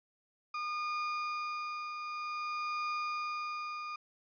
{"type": "tone with tremolo", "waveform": "35% pulse", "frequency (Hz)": 1217, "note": "D#6", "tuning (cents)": -39, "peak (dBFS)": -31, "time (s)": [0.54, 3.96], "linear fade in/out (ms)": 5, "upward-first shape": "triangle", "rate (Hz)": 0.53, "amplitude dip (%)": 50, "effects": ["resampled to 11025 Hz"]}